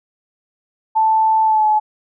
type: tone with pitch glide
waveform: sine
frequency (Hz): 880 to 855.4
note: A5 to A5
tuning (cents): 0 to -49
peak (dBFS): -11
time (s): 0.95-1.8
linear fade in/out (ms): 20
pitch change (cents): -49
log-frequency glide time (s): 1.44-1.67
effects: none